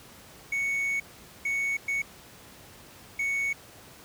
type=tone bursts at uneven times; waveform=triangle; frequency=2221 Hz; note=C#7; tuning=3 cents sharp; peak=-24 dBFS; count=4; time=0.52-1 / 1.45-1.77 / 1.88-2.02 / 3.19-3.53 s; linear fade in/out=5 ms; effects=pink hiss -50 dBFS RMS until 4.04 s + high-pass 60 Hz 12 dB/octave